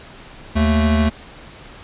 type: tone pair together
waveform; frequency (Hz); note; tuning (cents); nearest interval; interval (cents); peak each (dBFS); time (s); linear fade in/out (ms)
square; 77.71 / 220; D#2 / A3; -2 / 0; octave + tritone; 1802; -17; 0.55-1.1; 20
effects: pink hiss -40 dBFS RMS until 1.83 s + resampled to 8000 Hz